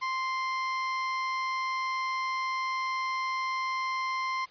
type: tone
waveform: 30% pulse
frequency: 1046.5 Hz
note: C6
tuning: in tune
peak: -26 dBFS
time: 0.01-4.46 s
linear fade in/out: 20 ms
effects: white hiss -56 dBFS RMS until 4.5 s + resampled to 11025 Hz